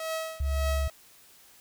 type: tone with tremolo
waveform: sawtooth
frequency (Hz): 643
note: E5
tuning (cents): -43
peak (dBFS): -25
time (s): 0-0.9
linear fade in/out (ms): 2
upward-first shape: triangle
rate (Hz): 1.8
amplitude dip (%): 95
type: tone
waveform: sine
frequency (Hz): 69.4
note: C#2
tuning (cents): +3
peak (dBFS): -25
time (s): 0.4-0.88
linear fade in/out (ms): 5
effects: white hiss -56 dBFS RMS until 1.6 s